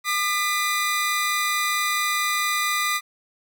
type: tone pair together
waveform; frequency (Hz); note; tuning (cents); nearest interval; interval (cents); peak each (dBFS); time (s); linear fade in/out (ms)
sawtooth; 1207.1 / 1997; D6 / B6; +47 / +19; major sixth; 872; -20 / -21; 0.04-3.01; 50
effects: none